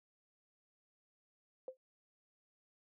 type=tone with exponential decay; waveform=sine; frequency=518 Hz; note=C5; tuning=17 cents flat; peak=-37 dBFS; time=1.68-1.77 s; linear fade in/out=1 ms; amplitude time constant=18 ms; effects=high-pass 300 Hz 12 dB/octave